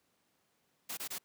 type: noise bursts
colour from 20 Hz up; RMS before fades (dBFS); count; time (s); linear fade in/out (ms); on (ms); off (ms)
white; -40; 3; 0.89-1.185; 10; 83; 23
effects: pink hiss -75 dBFS RMS until 1.24 s + high-pass 150 Hz 12 dB/octave